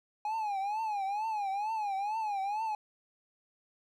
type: tone with vibrato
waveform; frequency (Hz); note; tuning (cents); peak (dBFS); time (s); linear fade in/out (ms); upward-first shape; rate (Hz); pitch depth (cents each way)
triangle; 830.6; G#5; 0; -29; 0.25-2.75; 2; triangle; 2.2; 150
effects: none